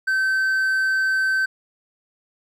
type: tone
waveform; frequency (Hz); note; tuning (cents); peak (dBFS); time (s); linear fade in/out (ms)
triangle; 1543; G6; -28; -16; 0.07-1.46; 10
effects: none